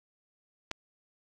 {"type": "clicks", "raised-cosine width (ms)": 0.2, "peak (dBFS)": [-25, -16], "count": 2, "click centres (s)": [0.711, 0.714], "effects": []}